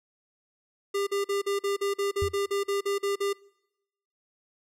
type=tone bursts; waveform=square; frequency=400 Hz; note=G4; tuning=35 cents sharp; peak=-26 dBFS; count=14; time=0.94-3.332 s; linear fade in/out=10 ms; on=130 ms; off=44 ms
type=tone with exponential decay; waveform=sine; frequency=86.4 Hz; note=F2; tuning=18 cents flat; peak=-24 dBFS; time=2.22-2.41 s; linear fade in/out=0 ms; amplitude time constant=41 ms
effects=noise-tail reverb RT60 0.9 s tail -24 dB re dry + low-pass 12000 Hz 12 dB/octave